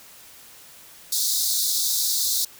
pink high-pass noise, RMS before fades -23 dBFS, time 1.12-2.45 s, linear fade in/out 5 ms, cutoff 3700 Hz, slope 96 dB/octave, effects white hiss -47 dBFS RMS until 2.59 s

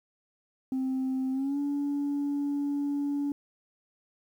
sine tone with pitch glide, 261.9 to 285.6 Hz, C4 to D4, +2 to -48 cents, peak -25 dBFS, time 0.72-3.32 s, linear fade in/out 2 ms, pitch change +150 cents, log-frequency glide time 1.32-1.58 s, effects tanh soft clip ceiling -25 dBFS + 10-bit

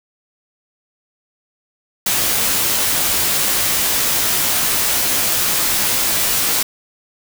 white noise with comb filter, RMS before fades -17 dBFS, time 2.06-6.63 s, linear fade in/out 5 ms, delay 16 ms, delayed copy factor -0.6, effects none

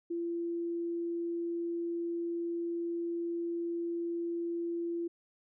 sine tone, 340.3 Hz, F4, 45 cents flat, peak -32 dBFS, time 0.1-5.08 s, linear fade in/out 10 ms, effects none

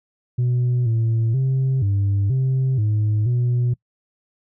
sine tone with pitch steps, 123.4 / 113.6 / 132.4 / 99.6 / 131.4 / 106.3 / 122.1 Hz, B2 / A#2 / C3 / G2 / C3 / G#2 / B2, -1 / -44 / +21 / +28 / +8 / +41 / -19 cents, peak -14 dBFS, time 0.38-3.74 s, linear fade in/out 10 ms, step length 480 ms, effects noise-tail reverb RT60 0.1 s tail -24 dB re dry + tanh soft clip ceiling -15 dBFS

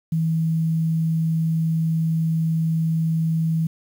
sine tone with quantisation, 161.8 Hz, E3, 32 cents flat, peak -18 dBFS, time 0.12-3.67 s, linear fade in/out 5 ms, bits 8, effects none

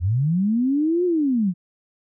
sine linear two-way sweep, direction up then down, 79.4 to 364.9 to 167.3 Hz, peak -17 dBFS, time 0-1.54 s, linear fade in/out 50 ms, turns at 1.05 s, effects none

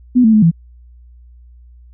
sine tone with pitch steps, 248.9 / 221.3 / 214.5 / 166.1 Hz, B3 / A3 / A3 / E3, +14 / +10 / -44 / +13 cents, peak -6 dBFS, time 0.15-0.514 s, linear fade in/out 20 ms, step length 91 ms, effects added 60 Hz sine -39 dBFS peak until 1.93 s

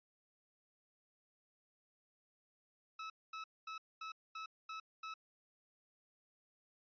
sawtooth tone bursts, 1300 Hz, E6, 24 cents flat, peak -40 dBFS, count 7, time 2.99-5.14 s, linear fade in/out 5 ms, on 110 ms, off 230 ms, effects resampled to 11025 Hz

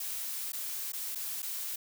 blue noise with dropouts, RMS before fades -37 dBFS, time 0-1.76 s, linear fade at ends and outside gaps 5 ms, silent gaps 0.521-0.531 / 0.922-0.932 / 1.15-1.155 / 1.421-1.427 s, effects none

